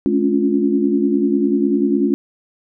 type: tone cluster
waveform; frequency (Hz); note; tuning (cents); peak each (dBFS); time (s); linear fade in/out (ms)
sine; 213.5 / 273.7 / 283.8 / 350.3; G#3 / C#4 / C#4 / F4; +48 / -22 / +41 / +5; -19; 0.06-2.14; 0
effects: none